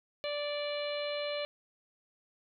harmonic tone, 585 Hz, D5, 7 cents flat, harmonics 1 / 2 / 3 / 4 / 5 / 6 / 7, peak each -34 / -46 / -48 / -43 / -44 / -47 / -44 dBFS, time 0.24-1.45 s, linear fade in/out 0 ms, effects none

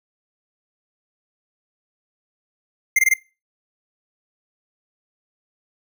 square tone bursts, 2097 Hz, C7, 3 cents sharp, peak -13 dBFS, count 4, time 2.96-3.139 s, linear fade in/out 5 ms, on 29 ms, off 21 ms, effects noise-tail reverb RT60 0.3 s tail -21 dB re dry

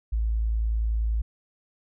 sine tone, 55.2 Hz, A1, 6 cents sharp, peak -22 dBFS, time 0.12-1.22 s, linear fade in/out 10 ms, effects none

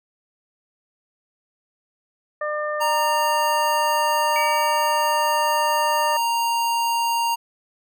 harmonic tone, 600 Hz, D5, 37 cents sharp, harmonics 1 / 2 / 3, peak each -25 / -28 / -30 dBFS, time 2.41-6.17 s, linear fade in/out 5 ms
square tone, 932.3 Hz, A#5, in tune, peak -20 dBFS, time 2.8-7.36 s, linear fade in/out 20 ms
sine tone with exponential decay, 2279 Hz, C#7, 47 cents sharp, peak -23 dBFS, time 4.36-5.47 s, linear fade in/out 0 ms, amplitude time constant 240 ms
effects none

